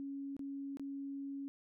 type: tone with dropouts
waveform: sine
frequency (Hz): 277.2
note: C#4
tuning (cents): 0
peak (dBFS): -40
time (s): 0-1.48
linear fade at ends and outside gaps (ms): 0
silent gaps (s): 0.366-0.393 / 0.771-0.796
effects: none